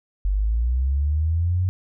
sine linear sweep, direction up, 46.25 to 93.8 Hz, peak -18 dBFS, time 0.25-1.69 s, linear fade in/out 0 ms, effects none

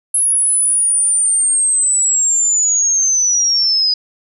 sine linear sweep, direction down, 10640 to 4942 Hz, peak -11 dBFS, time 0.14-3.94 s, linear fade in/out 5 ms, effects none

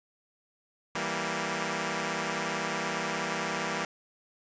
5% pulse chord, E diminished, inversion none, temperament equal, 164.81 / 196 / 233.1 Hz, E3 / G3 / Bb3, 0 / 0 / 0 cents, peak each -23 dBFS, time 0.95-3.85 s, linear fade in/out 2 ms, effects resampled to 16000 Hz + 9-bit

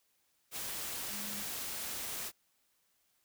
sine tone in noise, 204.9 Hz, G#3, 23 cents flat, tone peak -47 dBFS, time 1.09-1.45 s, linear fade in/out 50 ms, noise white, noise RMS -40 dBFS, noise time 0.51-2.32 s, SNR -10 dB, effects white hiss -75 dBFS RMS until 3.24 s

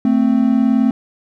triangle tone pair together, 222.4 / 261.6 Hz, A3 / C4, +19 / 0 cents, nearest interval minor third, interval 281 cents, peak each -12 dBFS, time 0.05-0.91 s, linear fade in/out 2 ms, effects none

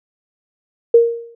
sine tone with exponential decay, 466.2 Hz, A#4, in tune, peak -3 dBFS, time 0.94-1.35 s, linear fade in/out 5 ms, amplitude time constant 89 ms, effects none

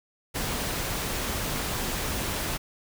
pink noise, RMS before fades -30 dBFS, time 0.34-2.58 s, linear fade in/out 20 ms, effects none

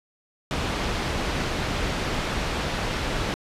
pink low-pass noise, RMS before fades -27 dBFS, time 0.51-3.34 s, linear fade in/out 0 ms, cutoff 4300 Hz, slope 12 dB/octave, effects resampled to 32000 Hz

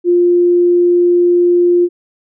sine tone, 351.1 Hz, F4, 9 cents sharp, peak -7 dBFS, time 0.04-1.89 s, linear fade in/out 50 ms, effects none

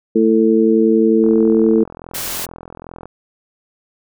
harmonic tone, 111.2 Hz, A2, 19 cents sharp, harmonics 2 / 3 / 4, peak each -14 / -14 / -14 dBFS, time 0.15-1.84 s, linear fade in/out 10 ms
click train, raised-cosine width 1 ms, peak -19 dBFS, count 78, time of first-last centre 1.24-3.056 s, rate 42.4 Hz
white noise, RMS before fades -24 dBFS, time 2.14-2.46 s, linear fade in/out 10 ms
effects none

